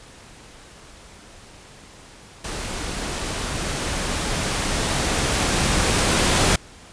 pink noise with level ramp, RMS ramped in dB -30 to -17 dBFS, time 2.44-6.56 s, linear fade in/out 5 ms, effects pink hiss -45 dBFS RMS until 6.92 s + resampled to 22050 Hz

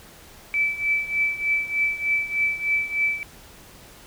sine tone with tremolo, 2314 Hz, D7, 26 cents flat, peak -17 dBFS, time 0.54-3.23 s, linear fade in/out 0 ms, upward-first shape triangle, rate 3.3 Hz, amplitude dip 85%, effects pink hiss -47 dBFS RMS until 4.06 s

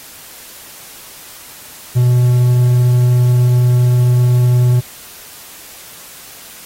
triangle tone, 123.5 Hz, B2, in tune, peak -6 dBFS, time 1.95-4.81 s, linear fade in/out 20 ms, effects white hiss -36 dBFS RMS until 6.65 s + AAC 48 kbps

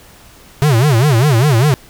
square tone with vibrato, 130.81 Hz, C3, in tune, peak -9 dBFS, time 0.62-1.74 s, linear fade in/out 0 ms, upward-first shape sine, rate 5 Hz, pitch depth 280 cents each way, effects pink hiss -42 dBFS RMS until 1.89 s

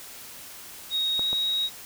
sine tone with pitch glide, 3761 to 3796 Hz, A#7 to A#7, +15 to +31 cents, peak -23 dBFS, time 0.9-1.7 s, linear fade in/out 50 ms, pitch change +16 cents, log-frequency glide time 1.14-1.26 s
clicks, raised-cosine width 1 ms, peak -21 dBFS, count 2, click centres 1.194 / 1.33 s
effects white hiss -43 dBFS RMS until 1.85 s

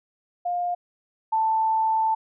sine tone pair in turn, 707 / 884.6 Hz, F5 / A5, +21 / +9 cents, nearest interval major third, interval 388 cents, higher second, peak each -23 / -19 dBFS, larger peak second, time 0.45-0.75 / 1.32-2.15 s, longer second, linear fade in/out 10 ms, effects none

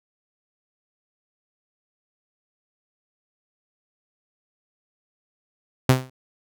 sawtooth tone with exponential decay, 129.3 Hz, C3, 20 cents flat, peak -7 dBFS, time 5.89-6.1 s, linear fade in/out 5 ms, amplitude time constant 45 ms, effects none

